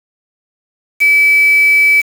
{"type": "tone with quantisation", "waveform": "sine", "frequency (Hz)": 2300, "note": "D7", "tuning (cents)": -37, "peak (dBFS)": -6, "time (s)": [1, 2.02], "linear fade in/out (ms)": 20, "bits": 4, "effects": []}